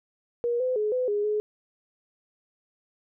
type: tone with pitch steps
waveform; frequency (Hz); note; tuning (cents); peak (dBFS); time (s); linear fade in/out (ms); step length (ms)
sine; 476.3 / 509 / 424.3 / 505 / 413.3 / 422.6; A#4 / C5 / G#4 / B4 / G#4 / G#4; +37 / -48 / +37 / +39 / -8 / +30; -23; 0.44-1.4; 0; 160
effects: none